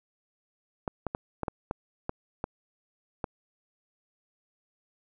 clicks, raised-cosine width 1 ms, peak -16 dBFS, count 9, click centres 0.878 / 1.067 / 1.149 / 1.433 / 1.482 / 1.711 / 2.094 / 2.441 / 3.242 s, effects none

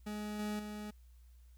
40% pulse tone with level steps, 210 Hz, G#3, 19 cents sharp, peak -38 / -35 / -41 dBFS, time 0.06-0.91 s, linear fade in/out 10 ms, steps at 0.39 / 0.59 s, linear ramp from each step 5 ms, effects added 60 Hz sine -56 dBFS peak until 1.57 s + white hiss -75 dBFS RMS until 1.57 s

